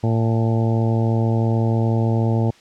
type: harmonic tone with a mistuned harmonic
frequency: 113.7 Hz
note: A#2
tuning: 43 cents flat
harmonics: 1 / 2 / 3 / 4 / 5 / 6 / 7 / 8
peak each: -17 / -23 / -27 / -29 / -31 / -33 / -34 / -35 dBFS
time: 0.03-2.51 s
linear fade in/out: 10 ms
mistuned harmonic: 8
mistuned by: -60 cents
effects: white hiss -50 dBFS RMS until 2.6 s + low-pass 5000 Hz 12 dB/octave